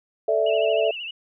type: chord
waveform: sine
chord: A suspended fourth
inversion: none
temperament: just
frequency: 440 / 586.7 / 660 Hz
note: A4 / D5 / E5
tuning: 0 / -2 / +2 cents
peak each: -23 / -24 / -21 dBFS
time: 0.28-0.91 s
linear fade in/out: 5 ms
type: tone with vibrato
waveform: sine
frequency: 2781 Hz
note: F7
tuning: 8 cents flat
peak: -30 dBFS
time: 0.46-1.11 s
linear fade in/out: 5 ms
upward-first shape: sine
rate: 13 Hz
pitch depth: 100 cents each way
effects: none